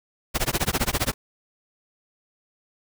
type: noise with tremolo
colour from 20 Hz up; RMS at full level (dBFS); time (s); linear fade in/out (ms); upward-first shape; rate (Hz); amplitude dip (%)
pink; -21; 0.34-1.14; 20; sine; 15; 100
effects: none